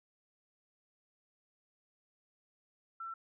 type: tone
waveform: sine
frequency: 1343 Hz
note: E6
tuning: 32 cents sharp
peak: -40 dBFS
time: 3-3.14 s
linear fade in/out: 5 ms
effects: none